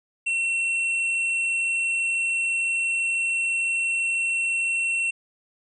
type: tone with hard clipping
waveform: sine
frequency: 2713 Hz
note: E7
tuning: 49 cents sharp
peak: -23 dBFS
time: 0.26-5.11 s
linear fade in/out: 10 ms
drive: 5 dB
effects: resampled to 24000 Hz